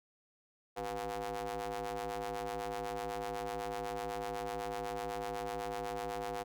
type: ring-modulated tone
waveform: sawtooth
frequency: 110 Hz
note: A2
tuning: in tune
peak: -30 dBFS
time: 0.76-6.44 s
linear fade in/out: 20 ms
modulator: 601 Hz
effects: none